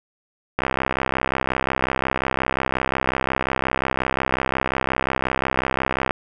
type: click train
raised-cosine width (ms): 0.5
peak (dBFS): -5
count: 363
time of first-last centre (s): 0.59-6.108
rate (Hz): 65.6
effects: none